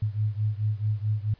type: beating tone pair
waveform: sine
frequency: 104.7 / 109.3 Hz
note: G#2 / A2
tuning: +15 / -11 cents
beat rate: 4.6 Hz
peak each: -26 / -28 dBFS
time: 0.02-1.34 s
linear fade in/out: 5 ms
effects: pink hiss -60 dBFS RMS until 1.39 s + resampled to 11025 Hz